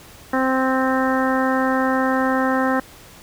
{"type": "harmonic tone", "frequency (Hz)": 261.6, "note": "C4", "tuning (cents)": 0, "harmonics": [1, 2, 3, 4, 5, 6, 7], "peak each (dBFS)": [-20, -23, -25, -26, -27, -28, -28], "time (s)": [0.33, 2.8], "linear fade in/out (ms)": 5, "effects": ["pink hiss -44 dBFS RMS until 3.22 s"]}